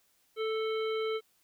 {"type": "harmonic tone with a mistuned harmonic", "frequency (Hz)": 440, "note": "A4", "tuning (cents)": 0, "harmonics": [1, 3, 5, 7, 9], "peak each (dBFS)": [-30, -40, -43, -44, -49], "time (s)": [0.36, 1.21], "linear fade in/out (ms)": 50, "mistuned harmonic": 7, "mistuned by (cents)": 20, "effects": ["white hiss -70 dBFS RMS until 1.43 s"]}